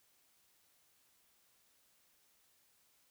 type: silence
effects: white hiss -72 dBFS RMS until 3.1 s